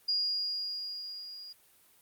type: tone with level ramp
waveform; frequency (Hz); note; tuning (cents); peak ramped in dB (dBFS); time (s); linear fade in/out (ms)
sine; 4852; D#8; -44; -26 to -44; 0.08-1.53; 10
effects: white hiss -63 dBFS RMS until 2.01 s + Opus 32 kbps